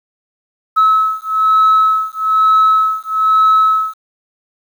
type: beating tone pair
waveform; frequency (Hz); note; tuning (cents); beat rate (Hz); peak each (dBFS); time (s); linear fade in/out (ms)
sine; 1293 / 1294.1; E6 / E6; -34 / -32; 1.1; -11; 0.76-3.95; 20
effects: tanh soft clip ceiling -4 dBFS + 7-bit